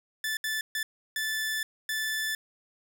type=tone bursts at uneven times; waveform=sawtooth; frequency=1751 Hz; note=A6; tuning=9 cents flat; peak=-25 dBFS; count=5; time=0.24-0.37 / 0.44-0.61 / 0.75-0.83 / 1.16-1.63 / 1.89-2.35 s; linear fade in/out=2 ms; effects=none